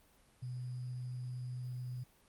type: tone with sample-and-hold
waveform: sine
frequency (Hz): 125.1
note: B2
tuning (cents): +23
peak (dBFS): -39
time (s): 0.42-2.04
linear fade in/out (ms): 10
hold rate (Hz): 4900
effects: pink hiss -67 dBFS RMS until 2.28 s + Opus 32 kbps